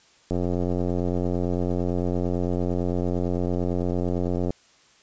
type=click train; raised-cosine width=2 ms; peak=-13 dBFS; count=374; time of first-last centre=0.31-4.506 s; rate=88.9 Hz; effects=white hiss -57 dBFS RMS until 5.02 s + resampled to 16000 Hz